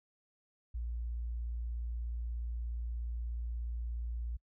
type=tone; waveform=sine; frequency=58.4 Hz; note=A#1; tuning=4 cents sharp; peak=-35 dBFS; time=0.74-4.37 s; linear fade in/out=10 ms; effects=noise-tail reverb RT60 0.1 s tail -26 dB re dry